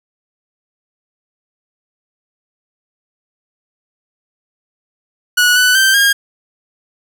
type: tone with pitch steps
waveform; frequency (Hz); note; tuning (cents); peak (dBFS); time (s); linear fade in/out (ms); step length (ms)
sawtooth; 1466 / 1493 / 1559 / 1622; F#6 / F#6 / G6 / G#6; -16 / +15 / -10 / -41; -5; 5.37-6.13; 10; 190
effects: none